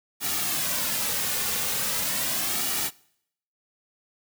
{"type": "noise with flanger", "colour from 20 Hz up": "white", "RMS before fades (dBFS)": -27, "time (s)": [0.2, 2.91], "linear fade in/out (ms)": 50, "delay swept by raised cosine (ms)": [1.9, 3.1], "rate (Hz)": 0.39, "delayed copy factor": -0.55, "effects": ["noise-tail reverb RT60 0.7 s tail -23 dB re dry"]}